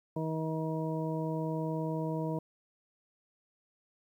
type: harmonic tone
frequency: 159.1 Hz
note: D#3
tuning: 39 cents sharp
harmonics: 1 / 2 / 3 / 4 / 6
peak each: -34 / -37 / -39 / -40 / -42 dBFS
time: 0.16-2.39 s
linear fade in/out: 5 ms
effects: 11-bit